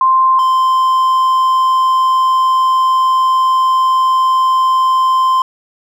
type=tone pair in turn; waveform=sine / triangle; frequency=1046.5 / 1041.1 Hz; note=C6 / C6; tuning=0 / -9 cents; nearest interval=unison; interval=9 cents; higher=first; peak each=-7 dBFS; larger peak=neither; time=0.01-0.39 / 0.39-5.42 s; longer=second; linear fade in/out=2 ms; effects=none